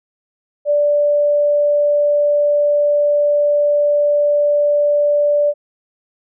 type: tone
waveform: sine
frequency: 585 Hz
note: D5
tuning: 7 cents flat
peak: -11 dBFS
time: 0.65-5.54 s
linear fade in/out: 50 ms
effects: none